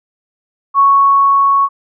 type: tone with level ramp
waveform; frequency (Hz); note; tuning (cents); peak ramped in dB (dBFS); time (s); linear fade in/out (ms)
sine; 1108.7; C#6; 0; -5 to -8; 0.74-1.69; 50
effects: none